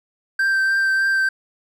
triangle tone with vibrato, 1568 Hz, G6, in tune, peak -14 dBFS, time 0.39-1.29 s, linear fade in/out 5 ms, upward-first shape triangle, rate 3.3 Hz, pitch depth 16 cents each way, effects none

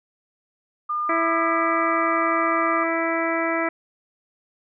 sine tone with pitch glide, 1209 to 1202 Hz, D6 to D6, +50 to +40 cents, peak -22 dBFS, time 0.89-2.84 s, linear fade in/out 10 ms, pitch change -10 cents, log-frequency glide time 2.15-2.67 s
harmonic tone, 330 Hz, E4, 2 cents sharp, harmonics 1 / 2 / 3 / 4 / 5 / 6 / 7, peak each -26 / -26 / -31 / -28 / -33 / -28 / -32 dBFS, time 1.09-3.69 s, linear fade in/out 5 ms
effects none

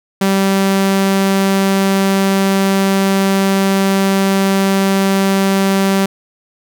sawtooth tone, 194.4 Hz, G3, 14 cents flat, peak -7 dBFS, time 0.21-6.06 s, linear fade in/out 5 ms, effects none

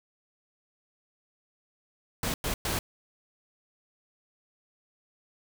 pink noise bursts at uneven times, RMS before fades -30 dBFS, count 3, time 2.23-2.34 / 2.44-2.54 / 2.65-2.79 s, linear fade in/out 2 ms, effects none

